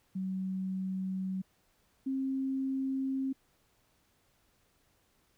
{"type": "tone pair in turn", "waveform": "sine", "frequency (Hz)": [188.7, 266.9], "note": ["F#3", "C4"], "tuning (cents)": [34, 35], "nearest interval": "tritone", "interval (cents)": 601, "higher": "second", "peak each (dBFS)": [-32, -30], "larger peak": "second", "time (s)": [[0.15, 1.42], [2.06, 3.33]], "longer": "neither", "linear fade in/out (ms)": 10, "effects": ["pink hiss -71 dBFS RMS until 5.37 s"]}